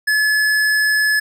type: tone with hard clipping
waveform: triangle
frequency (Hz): 1714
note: A6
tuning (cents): -46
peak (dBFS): -15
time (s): 0.07-1.2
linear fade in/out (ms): 10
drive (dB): 18
effects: none